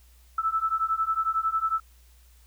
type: beating tone pair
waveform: sine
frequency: 1310 / 1321 Hz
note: E6 / E6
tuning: -11 / +3 cents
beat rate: 11 Hz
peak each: -27 / -26 dBFS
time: 0.38-1.8 s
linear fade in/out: 5 ms
effects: added 60 Hz sine -53 dBFS peak until 2.46 s + white hiss -62 dBFS RMS until 2.46 s